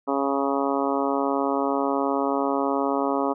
harmonic tone, 138.59 Hz, C#3, in tune, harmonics 2 / 3 / 4 / 5 / 6 / 7 / 8 / 9, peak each -26 / -28 / -29 / -30 / -31 / -31 / -32 / -33 dBFS, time 0.07-3.34 s, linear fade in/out 20 ms, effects none

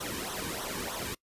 pink noise with flanger, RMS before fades -36 dBFS, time 0-1.15 s, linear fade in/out 10 ms, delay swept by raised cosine 0.41 to 1.51 ms, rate 3.2 Hz, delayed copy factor -0.75, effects noise-tail reverb RT60 0.1 s tail -23 dB re dry + resampled to 32000 Hz

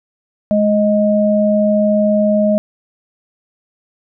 sine tone pair together, 210.5 / 624 Hz, G#3 / D#5, +24 / +5 cents, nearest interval octave + perfect fifth, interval 1881 cents, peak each -13 dBFS, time 0.51-2.58 s, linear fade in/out 0 ms, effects none

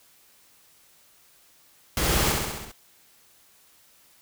pink noise with echo, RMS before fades -25 dBFS, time 1.97-2.32 s, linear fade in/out 2 ms, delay 66 ms, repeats 6, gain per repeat -3 dB, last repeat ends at 2.716 s, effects white hiss -58 dBFS RMS until 4.21 s

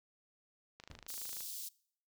click train, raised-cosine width 0.2 ms, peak -33 dBFS, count 17, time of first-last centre 0.8-1.406 s, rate 26.4 Hz
brown noise with exponential decay, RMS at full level -50 dBFS, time 0.9-1.16 s, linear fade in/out 1 ms, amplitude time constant 56 ms
white high-pass noise, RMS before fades -44 dBFS, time 1.08-1.69 s, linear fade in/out 10 ms, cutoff 3900 Hz, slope 24 dB/octave
effects noise-tail reverb RT60 0.6 s tail -23 dB re dry

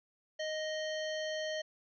harmonic tone with a mistuned harmonic, 622.3 Hz, D#5, in tune, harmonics 1 / 3 / 5 / 7 / 9 / 10, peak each -36 / -42 / -44 / -48 / -54 / -54 dBFS, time 0.39-1.62 s, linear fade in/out 10 ms, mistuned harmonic 7, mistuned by -16 cents, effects none

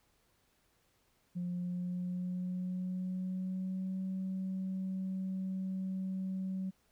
sine tone with pitch glide, 177.2 to 188.82 Hz, F3 to F#3, +25 to +35 cents, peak -33 dBFS, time 1.35-6.71 s, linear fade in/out 20 ms, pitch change +110 cents, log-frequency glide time 1.48-4.01 s, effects tanh soft clip ceiling -31 dBFS + pink hiss -73 dBFS RMS until 6.91 s

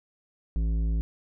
sine tone with tanh clipping, 55 Hz, A1, in tune, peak -25 dBFS, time 0.56-1.01 s, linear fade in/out 0 ms, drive 11 dB, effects none

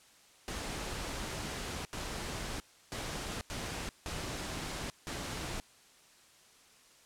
pink noise bursts at uneven times, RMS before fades -39 dBFS, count 6, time 0.48-1.85 / 1.93-2.6 / 2.92-3.41 / 3.5-3.89 / 4.06-4.9 / 5.07-5.6 s, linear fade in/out 0 ms, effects white hiss -61 dBFS RMS until 7.05 s + low-pass 9000 Hz 12 dB/octave

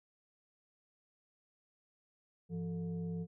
sine tone with frequency modulation, 170.6 Hz, F3, 40 cents flat, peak -36 dBFS, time 2.49-3.27 s, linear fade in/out 50 ms, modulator 272 Hz, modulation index 0.6, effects none

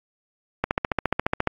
click train, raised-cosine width 0.5 ms, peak -6 dBFS, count 13, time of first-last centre 0.64-1.473 s, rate 14.4 Hz, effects AAC 64 kbps

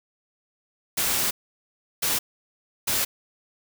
white noise bursts at uneven times, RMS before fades -24 dBFS, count 3, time 0.97-1.31 / 2.02-2.19 / 2.87-3.05 s, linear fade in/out 10 ms, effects none

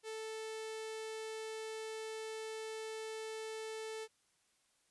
sawtooth tone with notch filter, 440 Hz, A4, in tune, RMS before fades -44 dBFS, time 0.03-4.08 s, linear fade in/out 50 ms, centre 1100 Hz, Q 1.6, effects white hiss -75 dBFS RMS until 4.9 s + resampled to 24000 Hz

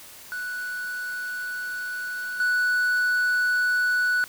triangle tone with level steps, 1480 Hz, F#6, in tune, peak -27 / -18 dBFS, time 0.32-4.24 s, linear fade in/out 0 ms, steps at 2.4 s, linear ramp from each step 2 ms, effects white hiss -45 dBFS RMS until 4.28 s

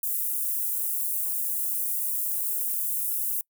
white high-pass noise, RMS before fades -28 dBFS, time 0.03-3.41 s, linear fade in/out 2 ms, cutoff 10000 Hz, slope 24 dB/octave, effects noise-tail reverb RT60 0.1 s tail -26 dB re dry

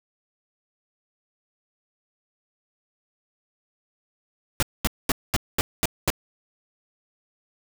pink noise bursts, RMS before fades -21 dBFS, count 7, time 4.6-6.102 s, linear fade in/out 0 ms, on 26 ms, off 220 ms, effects none

